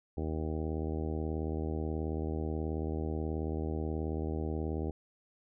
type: harmonic tone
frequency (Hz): 78.5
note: D#2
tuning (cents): +16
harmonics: 1 / 2 / 3 / 4 / 5 / 6 / 7 / 8 / 9 / 10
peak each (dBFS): -35 / -41 / -41 / -40 / -41 / -44 / -51 / -50 / -53 / -50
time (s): 0.17-4.91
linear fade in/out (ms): 5
effects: none